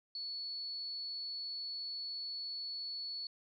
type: tone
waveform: sine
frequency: 4417 Hz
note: C#8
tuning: 7 cents flat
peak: -39 dBFS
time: 0.15-3.27 s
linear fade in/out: 2 ms
effects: none